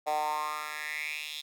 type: tone with high-pass filter sweep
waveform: 10% pulse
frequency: 151.5 Hz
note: D#3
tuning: 46 cents flat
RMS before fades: -34 dBFS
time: 0.06-1.42 s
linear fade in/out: 20 ms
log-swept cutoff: 680 to 3500 Hz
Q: 5.1
effects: none